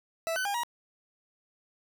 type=tone with pitch steps; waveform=40% pulse; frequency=658 / 1511 / 807 / 953 Hz; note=E5 / F#6 / G#5 / A#5; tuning=-3 / +36 / -50 / +38 cents; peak=-28 dBFS; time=0.27-0.634 s; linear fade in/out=0 ms; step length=91 ms; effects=none